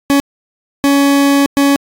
40% pulse tone bursts at uneven times, 280.3 Hz, C#4, 19 cents sharp, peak -7 dBFS, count 3, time 0.1-0.2 / 0.84-1.46 / 1.57-1.76 s, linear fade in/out 0 ms, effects AAC 64 kbps

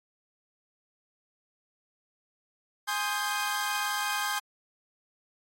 sawtooth chord, Ab major seventh, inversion none, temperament equal with one note detuned, 830.6 / 1046.5 / 1244.5 / 1582.5 Hz, Ab5 / C6 / Eb6 / G6, 0 / 0 / 0 / +16 cents, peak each -30 / -31 / -32 / -29 dBFS, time 2.87-4.4 s, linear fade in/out 20 ms, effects AAC 48 kbps

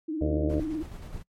sine tone with vibrato, 311.1 Hz, D#4, in tune, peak -28 dBFS, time 0.08-0.83 s, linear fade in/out 10 ms, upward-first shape sine, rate 18 Hz, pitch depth 82 cents each way
harmonic tone, 75.4 Hz, D2, 46 cents sharp, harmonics 1 / 2 / 3 / 4 / 5 / 6 / 7 / 8 / 9, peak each -28 / -33 / -40 / -36 / -37 / -34 / -40 / -33 / -46 dBFS, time 0.21-0.6 s, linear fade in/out 5 ms
brown noise with tremolo, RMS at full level -38 dBFS, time 0.49-1.23 s, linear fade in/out 10 ms, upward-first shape square, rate 9.4 Hz, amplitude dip 35%
effects noise-tail reverb RT60 0.1 s tail -24 dB re dry + MP3 64 kbps

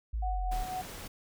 sine linear sweep, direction down, 57.3 to 36 Hz, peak -30 dBFS, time 0.13-0.64 s, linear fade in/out 10 ms
sine tone with tremolo, 740 Hz, F#5, in tune, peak -32 dBFS, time 0.22-0.82 s, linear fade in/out 10 ms, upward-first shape triangle, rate 4 Hz, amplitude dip 55%
pink noise, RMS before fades -44 dBFS, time 0.51-1.08 s, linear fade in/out 10 ms
effects none

